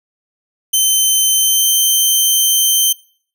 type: tone with pitch glide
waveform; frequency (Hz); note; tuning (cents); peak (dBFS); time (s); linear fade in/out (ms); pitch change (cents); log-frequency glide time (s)
10% pulse; 3088 to 3108; G7 to G7; -27 to -16; -3; 0.73-2.93; 10; +11; 1.33-1.67
effects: noise-tail reverb RT60 0.5 s tail -23 dB re dry